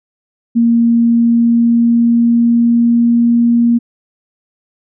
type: tone with pitch glide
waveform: sine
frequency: 233.1 to 235.7 Hz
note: A#3 to A#3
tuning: 0 to +19 cents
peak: -7 dBFS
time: 0.55-3.79 s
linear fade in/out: 20 ms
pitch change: +19 cents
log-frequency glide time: 0.76-3.37 s
effects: none